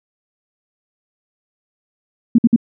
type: tone bursts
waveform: sine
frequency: 233.1 Hz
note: A#3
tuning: in tune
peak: -6 dBFS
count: 3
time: 2.35-2.562 s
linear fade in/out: 5 ms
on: 34 ms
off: 55 ms
effects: none